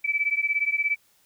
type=beating tone pair; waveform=sine; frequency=2300 / 2317 Hz; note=D7 / D7; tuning=-37 / -24 cents; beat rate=17 Hz; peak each=-25 dBFS; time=0.04-0.96 s; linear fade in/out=10 ms; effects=white hiss -63 dBFS RMS until 1.25 s